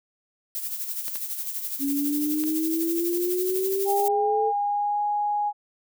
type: noise with tremolo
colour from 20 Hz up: violet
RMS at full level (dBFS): -29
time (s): 0.55-4.08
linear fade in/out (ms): 0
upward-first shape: sine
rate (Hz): 12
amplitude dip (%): 55
type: clicks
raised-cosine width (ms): 0.2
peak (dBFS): -21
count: 3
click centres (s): 1.081 / 1.157 / 2.438
type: exponential sweep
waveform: sine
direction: up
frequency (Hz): 275.1 to 444.4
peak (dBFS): -23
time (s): 1.79-4.53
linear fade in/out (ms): 50
type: tone with pitch glide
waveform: sine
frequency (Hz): 803 to 828.4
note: G5 to G#5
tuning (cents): +41 to -5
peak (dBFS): -22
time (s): 3.85-5.53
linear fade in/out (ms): 50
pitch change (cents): +54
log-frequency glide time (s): 4.16-5.03
effects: none